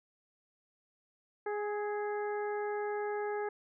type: harmonic tone with a mistuned harmonic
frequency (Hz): 415.3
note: G#4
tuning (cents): 0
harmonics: 1 / 2 / 3 / 4 / 5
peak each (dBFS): -34 / -39 / -47 / -45 / -51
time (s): 1.46-3.49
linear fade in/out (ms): 5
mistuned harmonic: 3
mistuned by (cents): +26
effects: none